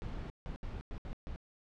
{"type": "noise bursts at uneven times", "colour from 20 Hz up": "brown", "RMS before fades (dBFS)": -41, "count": 6, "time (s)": [[0.02, 0.3], [0.46, 0.56], [0.63, 0.81], [0.91, 0.98], [1.05, 1.13], [1.27, 1.36]], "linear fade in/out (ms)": 0, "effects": ["low-pass 4000 Hz 12 dB/octave"]}